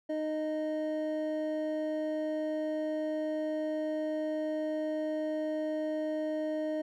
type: tone pair together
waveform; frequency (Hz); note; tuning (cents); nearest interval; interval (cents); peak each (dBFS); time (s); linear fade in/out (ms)
triangle; 308.2 / 620; D#4 / D#5; -16 / -6; octave; 1210; -32 / -31; 0.09-6.82; 10
effects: none